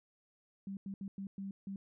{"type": "tone bursts at uneven times", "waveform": "sine", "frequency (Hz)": 195.8, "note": "G3", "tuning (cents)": -2, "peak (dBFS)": -39, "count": 6, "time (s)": [[0.67, 0.77], [0.86, 0.94], [1.01, 1.08], [1.18, 1.27], [1.38, 1.51], [1.67, 1.76]], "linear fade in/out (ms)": 2, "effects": []}